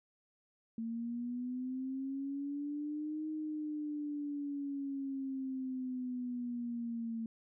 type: linear two-way sweep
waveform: sine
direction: up then down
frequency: 225.5 to 311.1 to 225.5 Hz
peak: -36 dBFS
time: 0.78-7.26 s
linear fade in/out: 2 ms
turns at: 3.28 s
effects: none